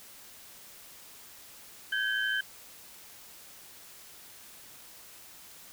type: tone cluster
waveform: sine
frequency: 1550 / 1662 / 3078 Hz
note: G6 / G#6 / G7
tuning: -20 / +1 / -32 cents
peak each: -30 / -32 / -35 dBFS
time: 1.92-2.41 s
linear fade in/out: 5 ms
effects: white hiss -51 dBFS RMS until 5.72 s